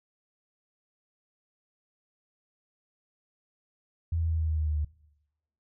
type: tone with pitch steps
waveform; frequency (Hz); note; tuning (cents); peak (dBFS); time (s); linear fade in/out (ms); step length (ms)
sine; 83.1 / 81.91 / 80.73 / 79.58 / 78.44 / 77.31 / 76.2 / 75.11; E2 / E2 / E2 / D#2 / D#2 / D#2 / D#2 / D2; +15 / -10 / -36 / +40 / +15 / -11 / -36 / +39; -25; 4.12-4.848; 5; 91
effects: noise-tail reverb RT60 0.9 s tail -22 dB re dry